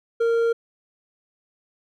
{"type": "tone with hard clipping", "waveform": "sine", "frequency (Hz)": 462.4, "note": "A#4", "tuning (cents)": -14, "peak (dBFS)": -19, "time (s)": [0.2, 0.53], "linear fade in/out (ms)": 10, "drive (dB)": 5, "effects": []}